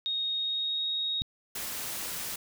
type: tone with pitch glide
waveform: sine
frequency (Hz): 3729 to 3759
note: A#7 to A#7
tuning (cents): 0 to +14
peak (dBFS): -28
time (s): 0.06-1.22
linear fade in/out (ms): 0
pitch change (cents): +14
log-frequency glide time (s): 0.35-0.87
type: click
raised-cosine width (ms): 5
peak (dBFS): -24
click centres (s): 1.218
type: noise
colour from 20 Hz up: white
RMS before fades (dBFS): -36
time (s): 1.55-2.36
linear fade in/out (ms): 5
effects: none